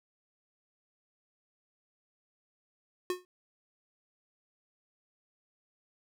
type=tone with exponential decay; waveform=square; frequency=362.3 Hz; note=F#4; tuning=36 cents flat; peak=-27 dBFS; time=3.1-3.25 s; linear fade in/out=1 ms; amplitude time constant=32 ms; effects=none